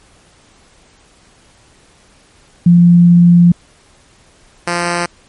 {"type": "tone pair in turn", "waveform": ["sine", "5% pulse"], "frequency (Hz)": [173.5, 173.5], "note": ["F3", "F3"], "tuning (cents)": [-11, -11], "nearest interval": "unison", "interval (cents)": 0, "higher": "neither", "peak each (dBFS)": -3, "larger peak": "neither", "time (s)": [[2.66, 3.52], [4.67, 5.06]], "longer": "first", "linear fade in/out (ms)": 5, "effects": ["pink hiss -48 dBFS RMS until 5.28 s", "MP3 48 kbps"]}